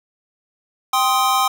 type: chord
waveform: square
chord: C minor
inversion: second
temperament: just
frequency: 784.9 / 1046.5 / 1255.8 Hz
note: G5 / C6 / Eb6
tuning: +2 / 0 / +16 cents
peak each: -20 dBFS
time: 0.93-1.48 s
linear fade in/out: 5 ms
effects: none